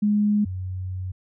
sine tone pair in turn, 208.1 / 92.7 Hz, G#3 / F#2, +4 / +4 cents, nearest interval octave + major second, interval 1400 cents, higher first, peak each -17 / -27 dBFS, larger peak first, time 0.02-0.45 / 0.45-1.12 s, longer second, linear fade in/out 10 ms, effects none

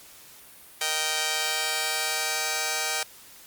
5% pulse chord, Eb major, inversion second, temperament just, 466.7 / 622.3 / 777.8 Hz, Bb4 / Eb5 / G5, +2 / 0 / -14 cents, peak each -22 / -20 / -16 dBFS, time 0.81-3.03 s, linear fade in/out 2 ms, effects white hiss -49 dBFS RMS until 3.46 s + Opus 48 kbps

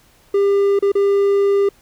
triangle tone with dropouts, 399.4 Hz, G4, 32 cents sharp, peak -10 dBFS, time 0.34-1.69 s, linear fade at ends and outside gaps 5 ms, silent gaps 0.791-0.824 / 0.919-0.952 s, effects pink hiss -53 dBFS RMS until 1.81 s

